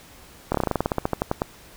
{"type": "slowing click train", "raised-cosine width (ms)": 1, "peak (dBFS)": -7, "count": 17, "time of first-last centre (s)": [0.52, 1.419], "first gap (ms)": 25, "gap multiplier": 1.1, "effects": ["pink hiss -48 dBFS RMS until 1.76 s"]}